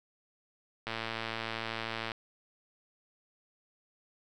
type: click train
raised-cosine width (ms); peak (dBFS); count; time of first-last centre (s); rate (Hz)
0.3; -19; 142; 0.87-2.118; 113
effects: none